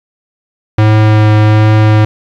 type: tone with vibrato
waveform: square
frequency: 107.4 Hz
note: A2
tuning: 41 cents flat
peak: -5 dBFS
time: 0.78-2.05 s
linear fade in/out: 5 ms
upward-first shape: triangle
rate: 1.3 Hz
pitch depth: 11 cents each way
effects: low-pass 3000 Hz 12 dB/octave + 7-bit